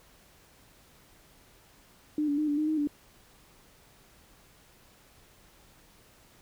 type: tone with pitch steps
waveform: sine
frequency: 301.6 / 287.9 / 304.2 / 291.2 / 306.1 / 312.1 / 292 Hz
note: D4 / D4 / D#4 / D4 / D#4 / D#4 / D4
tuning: +46 / -34 / -39 / -15 / -28 / +5 / -10 cents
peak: -25 dBFS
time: 2.18-2.873 s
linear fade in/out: 2 ms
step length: 99 ms
effects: pink hiss -59 dBFS RMS until 6.41 s